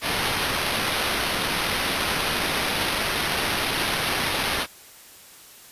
white noise with sample-and-hold, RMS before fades -25 dBFS, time 0.01-4.67 s, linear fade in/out 50 ms, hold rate 7350 Hz, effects white hiss -47 dBFS RMS until 5.71 s + resampled to 32000 Hz

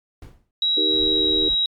brown noise with exponential decay, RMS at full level -34 dBFS, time 0.22-0.51 s, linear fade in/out 2 ms, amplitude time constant 61 ms
sine tone with pitch glide, 3866 to 3842 Hz, B7 to B7, -38 to -48 cents, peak -17 dBFS, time 0.62-1.66 s, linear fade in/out 2 ms, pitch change -10 cents, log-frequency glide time 0.85-1.24 s
sine chord, Eb major, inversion none, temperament just, 311.1 / 388.9 / 466.7 Hz, Eb4 / G4 / Bb4, 0 / -14 / +2 cents, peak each -26 / -26 / -29 dBFS, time 0.77-1.49 s, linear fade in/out 5 ms
brown noise, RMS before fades -37 dBFS, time 0.89-1.56 s, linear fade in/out 20 ms
effects MP3 96 kbps

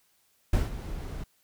brown noise with ADSR envelope, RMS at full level -23 dBFS, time 0.53-1.24 s, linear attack 3 ms, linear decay 160 ms, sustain -13 dB, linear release 7 ms, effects white hiss -68 dBFS RMS until 1.43 s

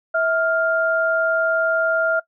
sine tone pair together, 650.7 / 1400 Hz, E5 / F6, -23 / +4 cents, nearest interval octave + minor second, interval 1327 cents, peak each -19 dBFS, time 0.14-2.2 s, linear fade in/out 10 ms, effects noise-tail reverb RT60 0.1 s tail -20 dB re dry

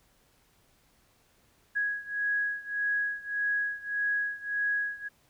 sine beating tone pair, 1661.2 / 1662.9 Hz, G#6 / G#6, 0 / +2 cents, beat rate 1.7 Hz, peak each -30 / -32 dBFS, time 1.75-5.09 s, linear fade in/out 20 ms, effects pink hiss -66 dBFS RMS until 5.29 s

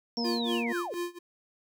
harmonic tone, 234.8 Hz, A#3, 13 cents sharp, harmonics 1 / 2 / 3 / 4, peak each -30 / -36 / -40 / -42 dBFS, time 0.17-0.73 s, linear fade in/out 10 ms
sine linear sweep, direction down, 5500 to 333.2 Hz, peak -33 dBFS, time 0.17-0.94 s, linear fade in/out 0 ms
square tone with tremolo, 349.1 Hz, F4, 1 cent flat, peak -30 dBFS, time 0.24-1.19 s, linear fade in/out 10 ms, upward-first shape sine, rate 4.2 Hz, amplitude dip 95%
effects none

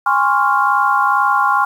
sine chord, Db major seventh, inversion second, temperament equal with one note detuned, 818.7 / 1046.5 / 1108.7 / 1396.9 Hz, Ab5 / C6 / Db6 / F6, -25 / 0 / 0 / 0 cents, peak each -17 dBFS, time 0.06-1.65 s, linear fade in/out 5 ms, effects 7-bit

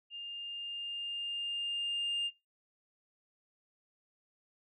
sine tone with level ramp, 2810 Hz, F7, 10 cents sharp, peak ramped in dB -40 to -28 dBFS, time 0.1-2.31 s, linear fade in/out 50 ms, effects noise-tail reverb RT60 0.2 s tail -21 dB re dry + tanh soft clip ceiling -29 dBFS

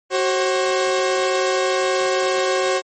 sawtooth tone pair together, 375 / 536.8 Hz, F#4 / C5, +23 / +44 cents, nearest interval tritone, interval 621 cents, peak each -16 dBFS, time 0.1-2.82 s, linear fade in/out 50 ms, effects MP3 32 kbps

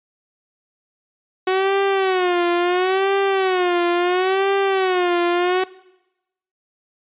sawtooth tone with vibrato, 370 Hz, F#4, in tune, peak -12 dBFS, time 1.47-5.64 s, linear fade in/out 5 ms, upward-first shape sine, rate 0.73 Hz, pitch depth 110 cents each way, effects noise-tail reverb RT60 0.9 s tail -20 dB re dry + resampled to 8000 Hz

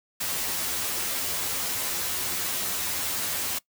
white noise with comb filter, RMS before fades -29 dBFS, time 0.2-3.59 s, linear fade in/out 10 ms, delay 11 ms, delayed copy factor +1, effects noise-tail reverb RT60 0.1 s tail -21 dB re dry

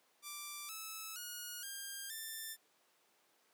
5% pulse tone with pitch steps, 1174.7 / 1303.4 / 1446.2 / 1604.7 / 1780.5 Hz, D6 / E6 / F#6 / G6 / A6, 0 / -20 / -40 / +40 / +20 cents, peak -33 dBFS, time 0.22-2.57 s, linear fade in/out 50 ms, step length 470 ms, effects pink hiss -72 dBFS RMS until 3.53 s + high-pass 400 Hz 12 dB/octave

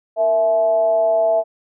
sine tone with frequency modulation, 659.3 Hz, E5, in tune, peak -13 dBFS, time 0.16-1.44 s, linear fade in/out 50 ms, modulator 196 Hz, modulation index 0.42, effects none

